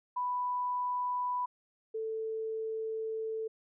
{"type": "tone pair in turn", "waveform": "sine", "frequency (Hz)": [990, 442.5], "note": ["B5", "A4"], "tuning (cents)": [4, 10], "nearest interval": "octave + major second", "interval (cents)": 1394, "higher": "first", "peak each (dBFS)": [-30, -33], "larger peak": "first", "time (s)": [[0.16, 1.46], [1.94, 3.48]], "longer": "second", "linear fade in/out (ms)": 10, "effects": []}